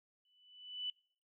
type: tone with exponential growth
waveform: sine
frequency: 2984 Hz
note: F#7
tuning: 14 cents sharp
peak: -35 dBFS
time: 0.25-0.9 s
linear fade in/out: 2 ms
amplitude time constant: 140 ms
effects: noise-tail reverb RT60 0.5 s tail -25 dB re dry